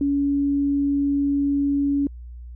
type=tone; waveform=sine; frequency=282.2 Hz; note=C#4; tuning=31 cents sharp; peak=-18 dBFS; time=0.01-2.07 s; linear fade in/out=2 ms; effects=added 60 Hz sine -35 dBFS peak until 2.55 s